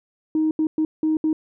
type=tone bursts at uneven times; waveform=sine; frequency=313.1 Hz; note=D#4; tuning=11 cents sharp; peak=-16 dBFS; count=5; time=0.35-0.51 / 0.59-0.67 / 0.78-0.85 / 1.03-1.17 / 1.24-1.33 s; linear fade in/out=2 ms; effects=tanh soft clip ceiling -13 dBFS